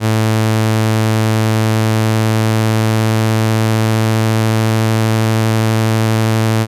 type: tone with pitch glide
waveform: sawtooth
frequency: 110 to 110.96 Hz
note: A2 to A2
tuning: 0 to +15 cents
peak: -7 dBFS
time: 0-6.67 s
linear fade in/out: 50 ms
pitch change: +15 cents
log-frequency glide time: 1.34-5.18 s
effects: resampled to 32000 Hz